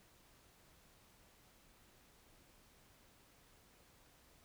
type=silence; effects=pink hiss -67 dBFS RMS until 4.44 s